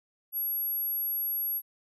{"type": "tone", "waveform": "sine", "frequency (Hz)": 11480, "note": "F9", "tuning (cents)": 47, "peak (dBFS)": -28, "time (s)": [0.32, 1.62], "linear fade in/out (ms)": 50, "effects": []}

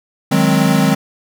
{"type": "chord", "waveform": "square", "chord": "Ab dominant seventh", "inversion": "second", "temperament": "equal with one note detuned", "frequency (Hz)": [155.56, 185, 207.7, 262.5], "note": ["Eb3", "Gb3", "Ab3", "C4"], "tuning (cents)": [0, 0, 0, 6], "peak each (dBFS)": -17, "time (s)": [0.31, 0.95], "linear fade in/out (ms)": 10, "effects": []}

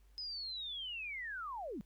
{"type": "linear sweep", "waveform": "sine", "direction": "down", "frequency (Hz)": [5090, 172.7], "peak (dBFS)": -40, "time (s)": [0.18, 1.81], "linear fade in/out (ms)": 0, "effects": ["added 50 Hz sine -61 dBFS peak until 1.85 s", "pink hiss -75 dBFS RMS until 1.85 s"]}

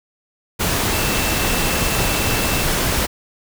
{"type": "tone in noise", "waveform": "sine", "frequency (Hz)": 2669, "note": "E7", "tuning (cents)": 21, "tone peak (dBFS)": -28, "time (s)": [0.92, 2.64], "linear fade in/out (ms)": 20, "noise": "pink", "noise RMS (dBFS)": -19, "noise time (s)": [0.59, 3.07], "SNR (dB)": -12, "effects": []}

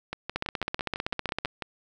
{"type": "two click trains", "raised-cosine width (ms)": 0.3, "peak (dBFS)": [-16, -12], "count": [10, 18], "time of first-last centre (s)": [[0.13, 1.623], [0.36, 1.45]], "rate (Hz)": [6.03, 15.6], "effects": []}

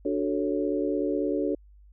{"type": "chord", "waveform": "sine", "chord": "D major seventh", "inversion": "none", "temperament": "equal", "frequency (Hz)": [293.7, 370, 440, 554.4], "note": ["D4", "F#4", "A4", "C#5"], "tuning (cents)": [0, 0, 0, 0], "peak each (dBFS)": [-28, -30, -30, -32], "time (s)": [0.05, 1.55], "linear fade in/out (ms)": 5, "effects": ["added 50 Hz sine -50 dBFS peak until 1.92 s"]}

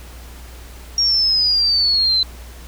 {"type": "exponential sweep", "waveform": "sine", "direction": "down", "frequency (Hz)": [5610, 4029], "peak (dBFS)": -13, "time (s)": [0.98, 2.23], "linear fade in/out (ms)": 2, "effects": ["added 60 Hz sine -35 dBFS peak until 2.67 s", "pink hiss -42 dBFS RMS until 2.67 s"]}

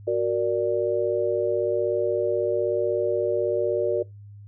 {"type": "chord", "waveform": "sine", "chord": "Gb augmented", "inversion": "none", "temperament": "equal", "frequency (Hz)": [370, 466.2, 587.3], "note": ["Gb4", "Bb4", "D5"], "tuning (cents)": [0, 0, 0], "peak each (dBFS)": -25, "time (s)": [0.07, 4.03], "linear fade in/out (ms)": 10, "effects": ["noise-tail reverb RT60 0.2 s tail -23 dB re dry", "added 102 Hz sine -41 dBFS peak until 4.47 s"]}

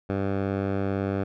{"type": "tone with low-pass filter", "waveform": "10% pulse", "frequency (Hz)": 98, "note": "G2", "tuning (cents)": 0, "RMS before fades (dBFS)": -27, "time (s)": [0.09, 1.24], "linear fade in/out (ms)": 10, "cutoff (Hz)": 1500, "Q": 0.6, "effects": []}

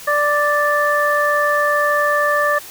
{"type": "harmonic tone", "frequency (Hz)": 587.3, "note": "D5", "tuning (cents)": 0, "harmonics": [1, 2, 3], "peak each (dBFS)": [-18, -18, -18], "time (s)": [0.07, 2.59], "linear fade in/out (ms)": 10, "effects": ["white hiss -36 dBFS RMS until 2.7 s"]}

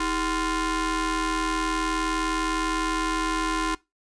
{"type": "ring-modulated tone", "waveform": "sawtooth", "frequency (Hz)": 358.4, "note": "F4", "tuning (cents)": 45, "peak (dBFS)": -17, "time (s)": [0, 3.75], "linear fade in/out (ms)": 5, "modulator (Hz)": 677, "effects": ["noise-tail reverb RT60 0.2 s tail -20 dB re dry", "resampled to 22050 Hz"]}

